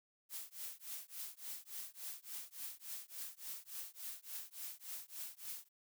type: noise with tremolo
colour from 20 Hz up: blue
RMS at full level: -44 dBFS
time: 0.29-5.69 s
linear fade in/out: 50 ms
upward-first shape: triangle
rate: 3.5 Hz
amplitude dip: 100%
effects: none